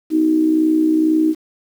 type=tone with amplitude modulation; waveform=sine; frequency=314.3 Hz; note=D#4; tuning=18 cents sharp; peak=-9 dBFS; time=0.1-1.35 s; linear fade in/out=50 ms; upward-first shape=sine; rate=62.1 Hz; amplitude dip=60%; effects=7-bit